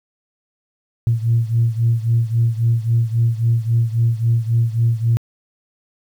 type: beating tone pair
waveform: sine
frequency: 114.7 / 118.4 Hz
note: A#2 / A#2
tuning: -28 / +27 cents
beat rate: 3.7 Hz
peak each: -15 / -18 dBFS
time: 1.07-5.17 s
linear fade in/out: 0 ms
effects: tanh soft clip ceiling -7 dBFS + 8-bit